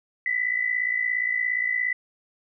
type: tone pair together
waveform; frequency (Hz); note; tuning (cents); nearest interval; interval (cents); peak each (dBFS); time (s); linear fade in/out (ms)
sine; 1951.8 / 2009; B6 / B6; -21 / +29; minor second; 50; -27 / -24; 0.26-1.93; 2
effects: none